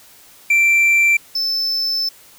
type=tone pair in turn; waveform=triangle; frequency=2349 / 5273 Hz; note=D7 / E8; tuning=0 / 0 cents; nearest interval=octave + major second; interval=1400 cents; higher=second; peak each=-9 / -16 dBFS; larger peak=first; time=0.5-1.17 / 1.35-2.09 s; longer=second; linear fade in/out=5 ms; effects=white hiss -46 dBFS RMS until 2.38 s